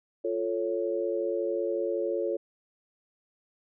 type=chord; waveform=sine; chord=F augmented; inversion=none; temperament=equal; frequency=349.2 / 440 / 554.4 Hz; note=F4 / A4 / C#5; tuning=0 / 0 / 0 cents; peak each=-31 dBFS; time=0.24-2.37 s; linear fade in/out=10 ms; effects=none